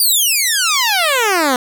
10% pulse exponential sweep, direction down, 4839 to 242.9 Hz, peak -4 dBFS, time 0-1.56 s, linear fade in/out 2 ms, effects none

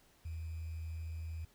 sine tone with sample-and-hold, 81.1 Hz, E2, 28 cents flat, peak -39 dBFS, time 0.25-1.45 s, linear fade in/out 5 ms, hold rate 2450 Hz, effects pink hiss -67 dBFS RMS until 1.54 s

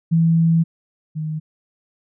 sine tone pair in turn, 164.81 / 155.56 Hz, E3 / D#3, 0 / 0 cents, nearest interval minor second, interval 100 cents, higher first, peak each -12 / -22 dBFS, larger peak first, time 0.11-0.64 / 1.15-1.4 s, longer first, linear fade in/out 20 ms, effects none

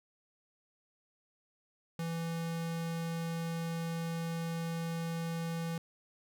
square tone, 166.1 Hz, E3, 13 cents sharp, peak -35 dBFS, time 1.99-5.78 s, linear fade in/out 2 ms, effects none

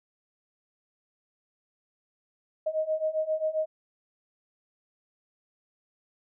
sine beating tone pair, 622.3 / 629.8 Hz, D#5 / D#5, 0 / +21 cents, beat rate 7.5 Hz, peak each -30 / -28 dBFS, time 2.66-3.66 s, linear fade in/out 10 ms, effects none

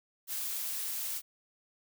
blue noise, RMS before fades -36 dBFS, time 0.27-1.22 s, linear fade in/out 50 ms, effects none

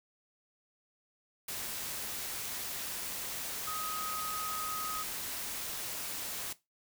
sine tone in noise, 1258 Hz, D#6, 19 cents sharp, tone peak -37 dBFS, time 3.67-5.03 s, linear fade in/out 5 ms, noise white, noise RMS -39 dBFS, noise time 1.48-6.53 s, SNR -1 dB, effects noise-tail reverb RT60 0.2 s tail -17 dB re dry

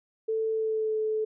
sine tone with pitch glide, 442.6 to 434.2 Hz, A4 to A4, +10 to -23 cents, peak -25 dBFS, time 0.28-1.25 s, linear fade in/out 10 ms, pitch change -33 cents, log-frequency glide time 0.51-0.96 s, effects none

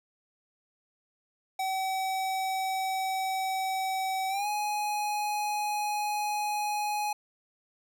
square tone with pitch glide, 762 to 835.8 Hz, G5 to G#5, -49 to +11 cents, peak -29 dBFS, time 1.59-7.13 s, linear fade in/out 5 ms, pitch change +160 cents, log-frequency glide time 4.29-4.47 s, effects none

